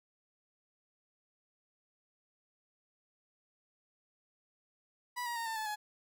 30% pulse tone with pitch steps, 980 / 951 / 922.9 / 895.6 / 869.1 / 843.3 Hz, B5 / A#5 / A#5 / A5 / A5 / G#5, -14 / +34 / -18 / +30 / -22 / +26 cents, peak -33 dBFS, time 5.16-5.76 s, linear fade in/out 20 ms, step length 100 ms, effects none

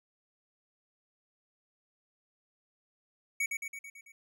square tone with echo, 2246 Hz, C#7, 22 cents sharp, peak -29 dBFS, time 3.4-3.46 s, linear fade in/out 5 ms, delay 110 ms, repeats 6, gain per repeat -4 dB, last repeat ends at 4.12 s, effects none

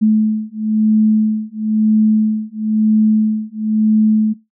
sine beating tone pair, 215.7 / 216.7 Hz, A3 / A3, -34 / -26 cents, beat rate 1 Hz, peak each -14 dBFS, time 0.01-4.34 s, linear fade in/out 20 ms, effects noise-tail reverb RT60 0.2 s tail -18 dB re dry

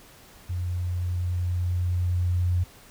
sine tone with level ramp, 89 Hz, F2, 33 cents sharp, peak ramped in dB -26 to -20 dBFS, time 0.49-2.64 s, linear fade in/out 10 ms, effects pink hiss -51 dBFS RMS until 2.9 s

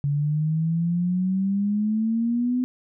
sine exponential sweep, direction up, 141.3 to 253.7 Hz, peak -20 dBFS, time 0.04-2.64 s, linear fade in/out 0 ms, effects none

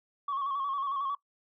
sine tone with vibrato, 1108.7 Hz, C#6, in tune, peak -28 dBFS, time 0.28-1.15 s, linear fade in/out 5 ms, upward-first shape square, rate 11 Hz, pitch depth 48 cents each way, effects noise-tail reverb RT60 0.1 s tail -21 dB re dry + tanh soft clip ceiling -26 dBFS

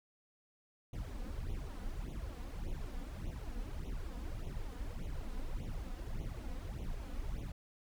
brown noise with flanger, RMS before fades -41 dBFS, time 0.93-7.52 s, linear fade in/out 5 ms, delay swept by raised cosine 0.3 to 4.1 ms, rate 1.7 Hz, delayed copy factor +0.9, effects none

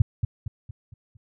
sine tone with echo, 105.5 Hz, G#2, 28 cents sharp, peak -11 dBFS, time 0-0.02 s, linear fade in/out 5 ms, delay 230 ms, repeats 5, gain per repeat -7 dB, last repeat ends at 1.17 s, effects none

